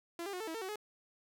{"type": "tone with pitch steps", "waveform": "sawtooth", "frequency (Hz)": [340.2, 399.3, 362.8, 442, 323.9, 450.4, 376.5, 422.7], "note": ["F4", "G4", "F#4", "A4", "E4", "A4", "F#4", "G#4"], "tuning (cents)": [-45, 32, -34, 8, -30, 40, 30, 31], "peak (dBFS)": -35, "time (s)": [0.19, 0.758], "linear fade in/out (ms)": 2, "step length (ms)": 71, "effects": []}